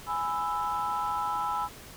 sine chord, E major, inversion first, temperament equal with one note detuned, 830.6 / 996.9 / 1318.5 Hz, G#5 / B5 / E6, 0 / +16 / 0 cents, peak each -31 dBFS, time 0.06-1.69 s, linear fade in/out 50 ms, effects tanh soft clip ceiling -21 dBFS + pink hiss -47 dBFS RMS until 1.96 s

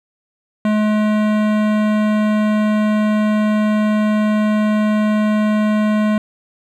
sine tone with hard clipping, 212.8 Hz, G#3, 42 cents sharp, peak -15 dBFS, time 0.65-6.18 s, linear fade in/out 2 ms, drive 18 dB, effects none

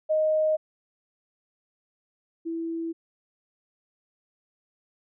sine tone pair in turn, 622.3 / 330.2 Hz, D#5 / E4, 0 / +3 cents, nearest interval major seventh, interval 1097 cents, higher first, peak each -20 / -28 dBFS, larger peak first, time 0.09-0.57 / 2.45-2.93 s, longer neither, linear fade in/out 20 ms, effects none

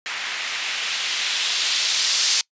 violet noise with low-pass filter sweep, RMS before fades -23 dBFS, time 0.06-2.41 s, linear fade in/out 0 ms, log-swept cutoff 2000 to 4800 Hz, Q 1.3, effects noise-tail reverb RT60 0.1 s tail -24 dB re dry + resampled to 16000 Hz

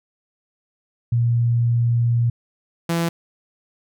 sine / sawtooth tone pair in turn, 118.3 / 168.12 Hz, A#2 / E3, +26 / +34 cents, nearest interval tritone, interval 608 cents, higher second, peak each -15 dBFS, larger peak neither, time 1.12-2.3 / 2.89-3.09 s, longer first, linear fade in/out 5 ms, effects none

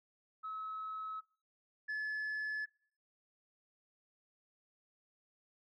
sine tone pair in turn, 1289 / 1720.6 Hz, E6 / A6, -39 / -39 cents, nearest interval perfect fourth, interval 500 cents, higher second, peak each -39 / -33 dBFS, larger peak second, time 0.43-1.21 / 1.88-2.66 s, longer neither, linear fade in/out 20 ms, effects noise-tail reverb RT60 0.5 s tail -22 dB re dry + tanh soft clip ceiling -35 dBFS

